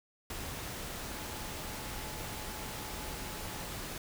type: tone in noise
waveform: sine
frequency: 856 Hz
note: A5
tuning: 48 cents flat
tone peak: -51 dBFS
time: 1.09-3.68 s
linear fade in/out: 2 ms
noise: pink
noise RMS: -41 dBFS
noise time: 0.3-3.98 s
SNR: -13 dB
effects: none